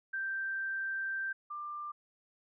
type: tone pair in turn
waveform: sine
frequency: 1568 / 1189.5 Hz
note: G6 / D6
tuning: 0 / +22 cents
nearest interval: perfect fourth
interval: 478 cents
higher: first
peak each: -33 / -38 dBFS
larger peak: first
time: 0.13-1.33 / 1.5-1.92 s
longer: first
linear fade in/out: 10 ms
effects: none